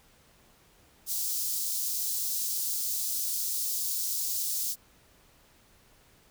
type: high-pass noise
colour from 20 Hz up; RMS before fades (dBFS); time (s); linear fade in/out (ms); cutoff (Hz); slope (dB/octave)
white; -31; 1.06-4.76; 50; 4600; 24
effects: pink hiss -61 dBFS RMS until 6.3 s